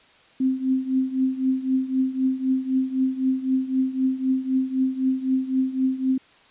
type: tone with tremolo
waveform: sine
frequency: 261.6 Hz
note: C4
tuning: in tune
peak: -16 dBFS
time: 0.4-6.18 s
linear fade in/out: 5 ms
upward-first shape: triangle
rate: 3.9 Hz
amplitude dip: 85%
effects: white hiss -54 dBFS RMS until 6.5 s + resampled to 8000 Hz

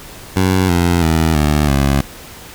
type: tone with pitch steps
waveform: 15% pulse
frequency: 93.5 / 86.74 / 80.46 / 74.64 / 69.24 Hz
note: F#2 / F2 / E2 / D2 / C#2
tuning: +19 / -11 / -41 / +29 / -1 cents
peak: -5 dBFS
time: 0.36-2.01 s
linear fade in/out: 5 ms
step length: 330 ms
effects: pink hiss -35 dBFS RMS until 2.54 s

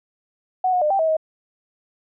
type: tone with pitch steps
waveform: sine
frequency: 742 / 725 / 604 / 783 / 642 / 632 Hz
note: F#5 / F#5 / D5 / G5 / E5 / D#5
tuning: +5 / -35 / +48 / -2 / -46 / +27 cents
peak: -16 dBFS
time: 0.64-1.168 s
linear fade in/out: 5 ms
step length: 88 ms
effects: none

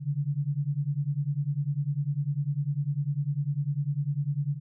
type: beating tone pair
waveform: sine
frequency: 138.59 / 148.59 Hz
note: C#3 / D3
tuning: 0 / +21 cents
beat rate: 10 Hz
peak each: -29 dBFS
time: 0-4.6 s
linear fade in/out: 50 ms
effects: none

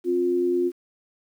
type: tone pair together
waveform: sine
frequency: 264.7 / 354 Hz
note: C4 / F4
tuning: +20 / +23 cents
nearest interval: perfect fourth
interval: 503 cents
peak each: -28 / -20 dBFS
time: 0.04-0.72 s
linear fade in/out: 50 ms
effects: 9-bit

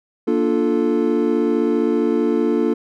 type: chord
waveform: triangle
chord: Bb major seventh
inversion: none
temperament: equal with one note detuned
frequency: 234.4 / 293.7 / 349.2 / 440 Hz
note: Bb3 / D4 / F4 / A4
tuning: +10 / 0 / 0 / 0 cents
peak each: -19 dBFS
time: 0.27-2.74 s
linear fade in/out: 10 ms
effects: none

